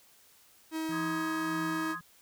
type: tone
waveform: 45% pulse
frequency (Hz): 318.7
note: D#4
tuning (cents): +42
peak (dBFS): -32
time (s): 0.71-1.96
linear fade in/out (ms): 50
type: tone with tremolo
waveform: sine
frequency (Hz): 168.3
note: E3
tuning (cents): +36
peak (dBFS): -38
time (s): 0.89-2.01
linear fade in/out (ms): 0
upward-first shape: sine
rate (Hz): 1.7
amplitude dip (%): 80
type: chord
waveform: sine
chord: Ab major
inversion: first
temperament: just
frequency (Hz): 1038.3 / 1245.9 / 1661.2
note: C6 / Eb6 / Ab6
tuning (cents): -14 / +2 / 0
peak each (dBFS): -43 / -38 / -38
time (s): 0.9-2.01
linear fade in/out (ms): 50
effects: white hiss -61 dBFS RMS until 2.21 s